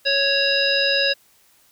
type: harmonic tone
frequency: 554.4 Hz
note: C#5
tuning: in tune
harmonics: 1 / 3 / 5 / 7 / 9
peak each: -23 / -23 / -23 / -23 / -23 dBFS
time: 0.05-1.14 s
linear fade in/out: 20 ms
effects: white hiss -57 dBFS RMS until 1.71 s